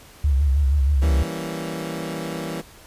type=tone with vibrato; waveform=sine; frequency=70 Hz; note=C#2; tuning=18 cents sharp; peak=-15 dBFS; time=0.24-1.23 s; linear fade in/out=5 ms; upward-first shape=sine; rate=6.3 Hz; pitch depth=100 cents each way
type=chord; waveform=20% pulse; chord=E diminished seventh; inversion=none; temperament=equal; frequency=164.81 / 196 / 233.1 / 277.2 Hz; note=E3 / G3 / Bb3 / Db4; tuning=0 / 0 / 0 / 0 cents; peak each=-25 / -29 / -30 / -31 dBFS; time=1.01-2.62 s; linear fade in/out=20 ms
effects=pink hiss -47 dBFS RMS until 2.86 s + resampled to 32000 Hz